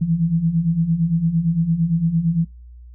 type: beating tone pair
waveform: sine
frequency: 159.9 / 168.7 Hz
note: D#3 / E3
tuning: +48 / +40 cents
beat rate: 8.8 Hz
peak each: -22 / -17 dBFS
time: 0.01-2.45 s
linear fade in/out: 10 ms
effects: noise-tail reverb RT60 0.3 s tail -26 dB re dry + added 60 Hz sine -38 dBFS peak until 2.94 s